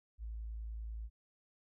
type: tone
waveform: sine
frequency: 55.1 Hz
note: A1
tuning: 3 cents sharp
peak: -40 dBFS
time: 0.18-1.1 s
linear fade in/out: 50 ms
effects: none